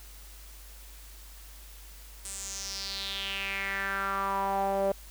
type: tone with band-pass filter sweep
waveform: sawtooth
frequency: 196.1 Hz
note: G3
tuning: 1 cent sharp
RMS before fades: -32 dBFS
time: 2.25-4.92 s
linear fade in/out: 2 ms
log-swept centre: 8700 to 570 Hz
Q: 4.5
effects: added 50 Hz sine -47 dBFS peak until 5.1 s + white hiss -52 dBFS RMS until 5.1 s